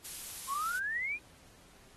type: noise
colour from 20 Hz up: blue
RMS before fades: -41 dBFS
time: 0.04-0.79 s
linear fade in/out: 10 ms
type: exponential sweep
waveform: sine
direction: up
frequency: 1046.5 to 2498 Hz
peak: -32 dBFS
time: 0.47-1.19 s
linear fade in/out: 50 ms
effects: pink hiss -60 dBFS RMS until 1.96 s + AAC 32 kbps